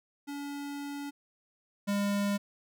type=tone pair in turn; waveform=square; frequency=285 / 202.1 Hz; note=C#4 / G#3; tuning=+48 / -47 cents; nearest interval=tritone; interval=595 cents; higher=first; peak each=-37 / -28 dBFS; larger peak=second; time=0.27-1.11 / 1.87-2.38 s; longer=first; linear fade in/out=20 ms; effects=none